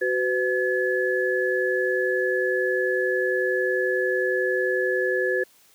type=tone cluster; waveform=sine; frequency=373.9 / 505 / 1710 Hz; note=F#4 / B4 / A6; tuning=+18 / +39 / -50 cents; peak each=-25 dBFS; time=0.01-5.44 s; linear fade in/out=10 ms; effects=white hiss -57 dBFS RMS until 5.74 s + high-pass 80 Hz 12 dB/octave